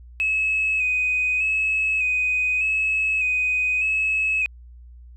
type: tone with vibrato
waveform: sine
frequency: 2541 Hz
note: D#7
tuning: 36 cents sharp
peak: -18 dBFS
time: 0.2-4.46 s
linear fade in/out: 0 ms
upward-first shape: square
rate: 0.83 Hz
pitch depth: 28 cents each way
effects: tanh soft clip ceiling -14 dBFS + added 60 Hz sine -41 dBFS peak until 5.16 s